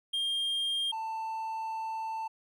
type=tone pair in turn; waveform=triangle; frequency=3210 / 889.1 Hz; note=G7 / A5; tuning=+40 / +18 cents; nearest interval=octave + minor seventh; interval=2222 cents; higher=first; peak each=-27 / -31 dBFS; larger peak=first; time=0.13-0.92 / 0.92-2.28 s; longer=second; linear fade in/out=10 ms; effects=none